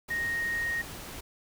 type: tone in noise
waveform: sine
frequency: 1864.7 Hz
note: A#6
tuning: in tune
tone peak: -28 dBFS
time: 0.1-0.82 s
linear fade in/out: 10 ms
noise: pink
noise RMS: -42 dBFS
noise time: 0.08-1.21 s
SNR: +11 dB
effects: none